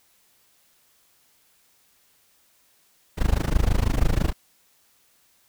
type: noise with amplitude modulation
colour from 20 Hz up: brown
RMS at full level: -17 dBFS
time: 3.17-4.33 s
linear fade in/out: 20 ms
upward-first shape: sine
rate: 26.1 Hz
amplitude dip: 95%
effects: white hiss -62 dBFS RMS until 5.48 s